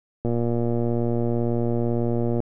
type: click train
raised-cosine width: 2 ms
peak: -12 dBFS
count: 255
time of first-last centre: 0.25-2.403 s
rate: 118 Hz
effects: none